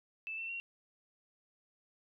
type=tone with pitch steps; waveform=sine; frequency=2637 / 2689 / 2743 Hz; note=E7 / E7 / F7; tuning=0 / +34 / -32 cents; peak=-38 dBFS; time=0.27-0.6 s; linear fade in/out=0 ms; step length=110 ms; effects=none